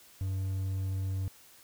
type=tone; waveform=triangle; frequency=95.4 Hz; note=G2; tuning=47 cents flat; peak=-28 dBFS; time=0.21-1.28 s; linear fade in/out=0 ms; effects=white hiss -57 dBFS RMS until 1.63 s